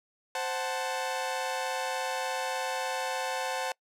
sawtooth chord, F# diminished, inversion second, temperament equal with one note detuned, 523.3 / 743.4 / 880 Hz, C5 / F#5 / A5, 0 / +8 / 0 cents, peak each -31 dBFS, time 0.35-3.72 s, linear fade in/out 2 ms, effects noise-tail reverb RT60 0.1 s tail -25 dB re dry + low-pass 11000 Hz 12 dB/octave

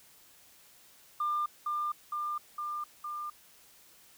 sine tone with echo, 1199 Hz, D6, 36 cents sharp, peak -27 dBFS, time 1.2-1.46 s, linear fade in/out 5 ms, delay 460 ms, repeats 4, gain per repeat -2 dB, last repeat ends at 3.3 s, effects tanh soft clip ceiling -24 dBFS + white hiss -59 dBFS RMS until 4.17 s

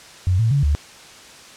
sine tone with pitch steps, 91.6 / 113.2 / 141 / 72.9 Hz, F#2 / A2 / C#3 / D2, -17 / +50 / +30 / -12 cents, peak -14 dBFS, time 0.27-0.75 s, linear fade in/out 0 ms, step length 120 ms, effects white hiss -42 dBFS RMS until 1.56 s + low-pass 7000 Hz 12 dB/octave

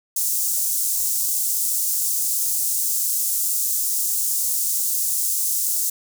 pink high-pass noise, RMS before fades -22 dBFS, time 0.16-5.9 s, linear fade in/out 5 ms, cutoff 6900 Hz, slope 24 dB/octave, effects none

